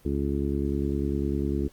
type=harmonic tone; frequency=70 Hz; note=C#2; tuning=18 cents sharp; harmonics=1 / 2 / 3 / 4 / 5 / 6; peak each=-29 / -33 / -32 / -31 / -31 / -36 dBFS; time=0.05-1.68 s; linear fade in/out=5 ms; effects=pink hiss -58 dBFS RMS until 1.72 s + Opus 32 kbps